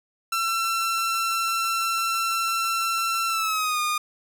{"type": "tone with pitch glide", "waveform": "sawtooth", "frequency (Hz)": [1347, 1221], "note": ["E6", "D#6"], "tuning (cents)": [37, -33], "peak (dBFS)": -19, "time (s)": [0.32, 3.98], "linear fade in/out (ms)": 5, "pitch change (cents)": -170, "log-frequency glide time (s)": [3.28, 3.8], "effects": []}